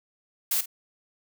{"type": "noise with echo", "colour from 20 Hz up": "blue", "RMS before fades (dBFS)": -25, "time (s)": [0.51, 0.61], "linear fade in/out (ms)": 5, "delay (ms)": 49, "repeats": 1, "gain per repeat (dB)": -14, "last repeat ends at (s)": 0.659, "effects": []}